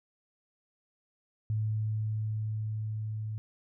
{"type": "tone with level ramp", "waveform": "sine", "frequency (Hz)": 108.3, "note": "A2", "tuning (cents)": -27, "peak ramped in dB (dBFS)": [-27, -33], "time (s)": [1.5, 3.38], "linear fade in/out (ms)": 0, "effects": []}